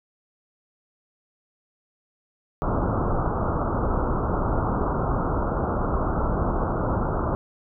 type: low-pass noise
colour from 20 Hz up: pink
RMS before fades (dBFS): -24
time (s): 2.62-7.35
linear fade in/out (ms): 0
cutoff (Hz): 1400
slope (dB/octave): 96
effects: none